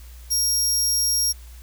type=tone; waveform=25% pulse; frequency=5600 Hz; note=F8; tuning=4 cents sharp; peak=-14 dBFS; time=0.3-1.33 s; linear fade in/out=20 ms; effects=added 60 Hz sine -39 dBFS peak until 1.62 s + white hiss -51 dBFS RMS until 1.62 s